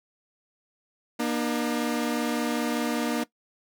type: tone pair together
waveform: sawtooth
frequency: 237.7 / 302.9 Hz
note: A#3 / D#4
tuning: +34 / -46 cents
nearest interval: major third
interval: 420 cents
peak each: -23 / -25 dBFS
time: 1.19-3.24 s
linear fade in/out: 10 ms
effects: noise-tail reverb RT60 0.1 s tail -18 dB re dry